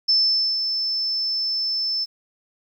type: tone with ADSR envelope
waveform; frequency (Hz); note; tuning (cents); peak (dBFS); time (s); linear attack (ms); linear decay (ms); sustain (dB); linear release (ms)
sine; 5280; E8; +2; -14; 0.08-2.06; 13; 480; -7; 29
effects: 9-bit